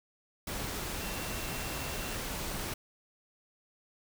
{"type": "tone in noise", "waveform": "sine", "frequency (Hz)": 2716, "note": "F7", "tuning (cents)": -49, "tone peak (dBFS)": -47, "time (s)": [1, 2.15], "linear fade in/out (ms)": 5, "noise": "pink", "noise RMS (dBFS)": -37, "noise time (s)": [0.47, 2.74], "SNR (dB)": -13, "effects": []}